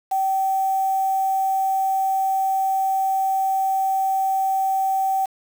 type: tone with quantisation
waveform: sine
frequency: 770 Hz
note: G5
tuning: 31 cents flat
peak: -18 dBFS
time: 0.11-5.26 s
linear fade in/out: 10 ms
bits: 6
effects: none